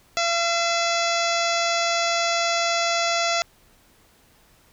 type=harmonic tone with a mistuned harmonic; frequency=681 Hz; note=F5; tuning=44 cents flat; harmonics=1 / 2 / 3 / 4 / 5 / 6 / 7 / 8 / 9 / 10; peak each=-24 / -27 / -29 / -30 / -31 / -32 / -32 / -33 / -34 / -34 dBFS; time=0.17-3.42 s; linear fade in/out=0 ms; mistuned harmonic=4; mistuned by=-68 cents; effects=pink hiss -57 dBFS RMS until 4.72 s